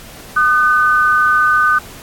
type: tone pair together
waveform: sine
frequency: 1220 / 1511.2 Hz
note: D#6 / F#6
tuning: -34 / +36 cents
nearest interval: major third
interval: 370 cents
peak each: -12 dBFS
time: 0.36-1.79 s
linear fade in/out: 10 ms
effects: pink hiss -36 dBFS RMS until 2.02 s + AAC 64 kbps